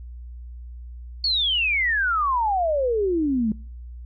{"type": "exponential sweep", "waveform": "sine", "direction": "down", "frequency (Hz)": [4506, 207.7], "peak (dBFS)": -19, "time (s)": [1.24, 3.52], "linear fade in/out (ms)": 2, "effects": ["noise-tail reverb RT60 0.5 s tail -25 dB re dry", "added 60 Hz sine -35 dBFS peak until 4.05 s"]}